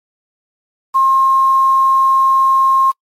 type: tone with quantisation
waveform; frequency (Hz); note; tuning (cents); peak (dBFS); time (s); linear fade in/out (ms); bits
sine; 1068; C6; +35; -8; 0.94-2.92; 20; 6
effects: noise-tail reverb RT60 0.1 s tail -26 dB re dry + MP3 64 kbps